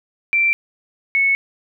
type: tone pair in turn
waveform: sine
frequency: 2349 / 2205 Hz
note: D7 / C#7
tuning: 0 / -10 cents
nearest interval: minor second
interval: 110 cents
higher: first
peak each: -13 dBFS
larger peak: neither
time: 0.33-0.53 / 1.15-1.35 s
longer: neither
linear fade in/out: 0 ms
effects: none